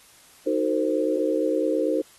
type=chord; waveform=sine; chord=C half-diminished seventh; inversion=first; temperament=equal with one note detuned; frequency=311.1 / 370 / 454.5 / 523.3 Hz; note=Eb4 / Gb4 / Bb4 / C5; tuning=0 / 0 / -44 / 0 cents; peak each=-25 / -29 / -26 / -25 dBFS; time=0.46-2.02 s; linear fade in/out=10 ms; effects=white hiss -53 dBFS RMS until 2.18 s + AAC 32 kbps